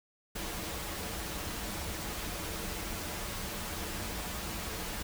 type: noise with comb filter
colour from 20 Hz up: pink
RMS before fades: -38 dBFS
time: 0.35-5.03 s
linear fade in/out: 10 ms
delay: 7.7 ms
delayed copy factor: -0.5
effects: none